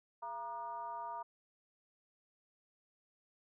sine tone with frequency modulation, 944 Hz, A#5, 22 cents sharp, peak -40 dBFS, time 0.22-1.23 s, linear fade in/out 10 ms, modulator 261 Hz, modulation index 0.83, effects none

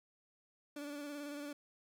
30% pulse tone with vibrato, 290 Hz, D4, 22 cents flat, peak -40 dBFS, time 0.76-1.53 s, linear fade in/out 5 ms, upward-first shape square, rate 18 Hz, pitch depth 26 cents each way, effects none

